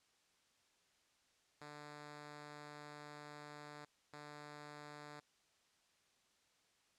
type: tone bursts at uneven times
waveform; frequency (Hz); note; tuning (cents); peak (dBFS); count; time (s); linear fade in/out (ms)
5% pulse; 148; D3; +14; -40; 2; 1.61-3.85 / 4.13-5.2; 5
effects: white hiss -75 dBFS RMS until 6.98 s + low-pass 7000 Hz 12 dB/octave